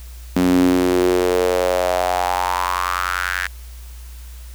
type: tone with high-pass filter sweep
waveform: sawtooth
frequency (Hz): 90.3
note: F#2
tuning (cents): -42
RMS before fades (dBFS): -18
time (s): 0.36-3.47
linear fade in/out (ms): 5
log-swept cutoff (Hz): 230 to 1700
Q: 5.2
effects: added 60 Hz sine -33 dBFS peak until 4.54 s + white hiss -46 dBFS RMS until 4.54 s